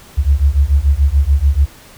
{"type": "beating tone pair", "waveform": "sine", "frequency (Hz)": [67, 73.9], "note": ["C2", "D2"], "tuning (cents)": [42, 11], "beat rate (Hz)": 6.9, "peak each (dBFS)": -12, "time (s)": [0.17, 1.66], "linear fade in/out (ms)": 20, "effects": ["pink hiss -41 dBFS RMS until 1.97 s"]}